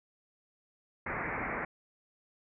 white low-pass noise, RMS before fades -36 dBFS, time 1.06-1.65 s, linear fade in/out 5 ms, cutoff 2300 Hz, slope 96 dB/octave, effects none

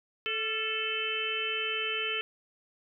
harmonic tone with a mistuned harmonic, 437.8 Hz, A4, 9 cents flat, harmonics 1 / 3 / 4 / 5 / 6 / 7, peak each -38 / -39 / -41 / -40 / -33 / -34 dBFS, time 0.26-2.21 s, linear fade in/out 0 ms, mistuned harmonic 3, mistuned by +47 cents, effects none

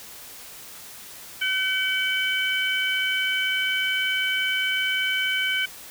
harmonic tone, 760 Hz, F#5, 46 cents sharp, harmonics 2 / 3 / 4, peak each -26 / -26 / -26 dBFS, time 1.41-5.66 s, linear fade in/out 10 ms, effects white hiss -42 dBFS RMS until 5.9 s

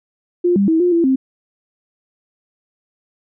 sine tone with pitch steps, 352.4 / 199 / 323.1 / 355.2 / 336.9 / 263.9 Hz, F4 / G3 / E4 / F4 / E4 / C4, +16 / +26 / -35 / +29 / +38 / +15 cents, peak -11 dBFS, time 0.44-1.16 s, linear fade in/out 10 ms, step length 120 ms, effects none

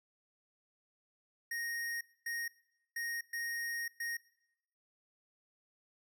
square tone bursts at uneven times, 1864.7 Hz, A#6, in tune, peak -37 dBFS, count 5, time 1.51-2.01 / 2.26-2.48 / 2.96-3.21 / 3.33-3.88 / 4-4.17 s, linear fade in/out 5 ms, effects noise-tail reverb RT60 0.9 s tail -21 dB re dry

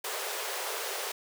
pink high-pass noise, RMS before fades -35 dBFS, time 0.04-1.12 s, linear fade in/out 5 ms, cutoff 380 Hz, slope 96 dB/octave, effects none

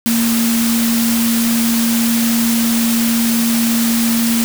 sine tone in noise, 231 Hz, A#3, 16 cents flat, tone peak -13 dBFS, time 0.06-4.44 s, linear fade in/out 0 ms, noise white, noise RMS -20 dBFS, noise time 0.06-4.44 s, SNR +4 dB, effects none

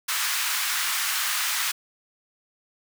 pink high-pass noise, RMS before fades -26 dBFS, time 0.08-1.72 s, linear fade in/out 10 ms, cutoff 1200 Hz, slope 24 dB/octave, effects none

